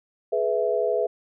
sine chord, E major, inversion first, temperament equal with one note detuned, 421.8 / 493.9 / 659.3 Hz, G#4 / B4 / E5, +27 / 0 / 0 cents, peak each -25 dBFS, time 0.32-1.07 s, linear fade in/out 10 ms, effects none

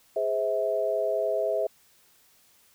sine chord, Ab augmented, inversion none, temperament just, 415.3 / 519.1 / 648.9 Hz, Ab4 / C5 / E5, 0 / -14 / -27 cents, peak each -30 / -30 / -26 dBFS, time 0.16-1.67 s, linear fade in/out 5 ms, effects white hiss -61 dBFS RMS until 2.74 s

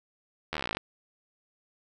slowing click train, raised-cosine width 0.3 ms, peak -15 dBFS, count 16, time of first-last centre 0.53-0.77 s, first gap 12 ms, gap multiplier 1.04, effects 9-bit

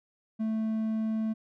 triangle tone, 220.1 Hz, A3, 1 cent sharp, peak -25 dBFS, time 0.39-1.34 s, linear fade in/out 20 ms, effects none

